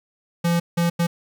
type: tone bursts at uneven times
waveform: square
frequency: 170.8 Hz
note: F3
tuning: 38 cents flat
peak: -18 dBFS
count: 3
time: 0.44-0.6 / 0.77-0.9 / 0.99-1.07 s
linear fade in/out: 10 ms
effects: 9-bit